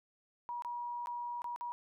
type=tone with dropouts; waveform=sine; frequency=960 Hz; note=B5; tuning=49 cents flat; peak=-37 dBFS; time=0.49-1.72 s; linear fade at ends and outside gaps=0 ms; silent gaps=0.622-0.648 / 1.059-1.071 / 1.419-1.443 / 1.561-1.61 s; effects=none